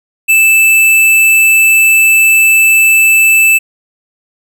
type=tone; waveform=square; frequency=2637 Hz; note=E7; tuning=in tune; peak=-5 dBFS; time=0.28-3.59 s; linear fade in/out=20 ms; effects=none